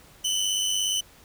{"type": "tone pair together", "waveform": "25% pulse", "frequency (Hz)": [2960, 3057], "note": ["F#7", "G7"], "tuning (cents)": [0, -44], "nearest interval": "minor second", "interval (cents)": 56, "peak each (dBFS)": -23, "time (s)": [0.24, 1.01], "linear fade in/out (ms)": 10, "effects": ["pink hiss -53 dBFS RMS until 1.24 s"]}